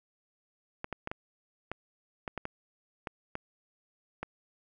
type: clicks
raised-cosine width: 0.5 ms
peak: -20 dBFS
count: 11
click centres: 0.844 / 0.927 / 1.074 / 1.115 / 1.716 / 2.278 / 2.377 / 2.454 / 3.072 / 3.354 / 4.23 s
effects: none